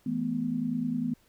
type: chord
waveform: sine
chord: E suspended fourth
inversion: none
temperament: equal with one note detuned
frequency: 164.81 / 216.8 / 246.9 Hz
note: E3 / A3 / B3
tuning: 0 / -25 / 0 cents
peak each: -35 / -33 / -29 dBFS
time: 0.06-1.14 s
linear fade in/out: 5 ms
effects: pink hiss -65 dBFS RMS until 1.28 s